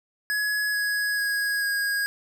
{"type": "tone with pitch steps", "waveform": "square", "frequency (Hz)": [1685, 1669.5, 1654.1, 1638.9], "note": ["G#6", "G#6", "G#6", "G#6"], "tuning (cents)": [25, 9, -7, -23], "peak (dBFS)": -24, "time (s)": [0.3, 2.06], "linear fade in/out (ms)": 0, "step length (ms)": 440, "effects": []}